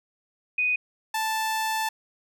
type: tone pair in turn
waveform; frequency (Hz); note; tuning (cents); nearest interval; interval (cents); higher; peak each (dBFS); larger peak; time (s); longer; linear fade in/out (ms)
sine / sawtooth; 2489 / 880; D#7 / A5; 0 / 0; octave + tritone; 1800; first; -21; neither; 0.58-0.76 / 1.14-1.89; second; 5
effects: none